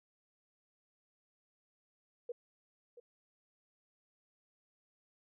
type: tone with echo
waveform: sine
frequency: 480.5 Hz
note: B4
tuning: 48 cents flat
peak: -37 dBFS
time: 2.29-2.32 s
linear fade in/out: 5 ms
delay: 680 ms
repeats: 1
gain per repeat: -14 dB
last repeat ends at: 3 s
effects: none